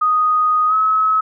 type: tone with pitch glide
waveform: sine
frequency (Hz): 1244.5 to 1285.4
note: D#6 to E6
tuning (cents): 0 to -44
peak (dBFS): -12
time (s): 0.01-1.21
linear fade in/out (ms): 10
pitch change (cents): +56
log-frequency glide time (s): 0.68-0.74
effects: none